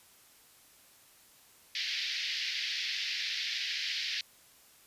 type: band-pass noise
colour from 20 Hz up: white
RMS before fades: -35 dBFS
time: 1.75-4.21 s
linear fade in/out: 2 ms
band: 1800 to 5100 Hz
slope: 48 dB/octave
effects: white hiss -60 dBFS RMS until 4.86 s + resampled to 32000 Hz